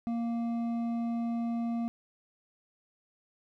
sine tone with hard clipping, 233.1 Hz, A#3, in tune, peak -31 dBFS, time 0.07-1.88 s, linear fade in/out 0 ms, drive 7 dB, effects none

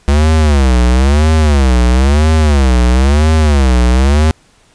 square tone with vibrato, 69.4 Hz, C#2, 3 cents sharp, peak -7 dBFS, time 0.08-4.31 s, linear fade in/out 0 ms, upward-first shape sine, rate 1 Hz, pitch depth 230 cents each way, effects pink hiss -49 dBFS RMS until 4.74 s + resampled to 22050 Hz

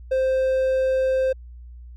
triangle tone, 523.3 Hz, C5, in tune, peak -16 dBFS, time 0.11-1.33 s, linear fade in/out 10 ms, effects added 60 Hz sine -38 dBFS peak until 1.96 s

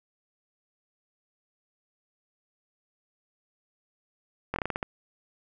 slowing click train, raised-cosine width 0.5 ms, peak -14 dBFS, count 8, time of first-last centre 4.54-4.829 s, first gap 21 ms, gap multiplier 1.22, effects none

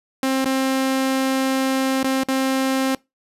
sawtooth tone with dropouts, 265.2 Hz, C4, 23 cents sharp, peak -14 dBFS, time 0.23-2.95 s, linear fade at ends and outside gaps 2 ms, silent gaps 0.446-0.457 / 2.031-2.043 / 2.235-2.285 s, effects noise-tail reverb RT60 0.2 s tail -23 dB re dry + resampled to 32000 Hz

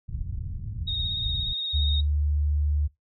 white low-pass noise, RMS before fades -32 dBFS, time 0.08-1.54 s, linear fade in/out 10 ms, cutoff 110 Hz, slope 24 dB/octave
sine tone with vibrato, 3729 Hz, A#7, in tune, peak -27 dBFS, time 0.87-2.01 s, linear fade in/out 10 ms, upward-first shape sine, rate 17 Hz, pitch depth 28 cents each way
sine tone, 73.8 Hz, D2, 9 cents sharp, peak -21 dBFS, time 1.73-2.88 s, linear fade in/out 20 ms
effects noise-tail reverb RT60 0.2 s tail -23 dB re dry

